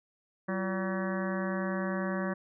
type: harmonic tone with a mistuned harmonic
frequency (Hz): 190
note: F#3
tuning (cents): +46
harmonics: 1 / 2 / 3 / 4 / 5 / 6 / 7 / 8 / 9 / 10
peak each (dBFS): -32 / -38 / -37 / -46 / -45 / -41 / -50 / -43 / -42 / -46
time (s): 0.48-2.34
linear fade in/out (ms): 10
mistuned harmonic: 2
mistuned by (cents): -130
effects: none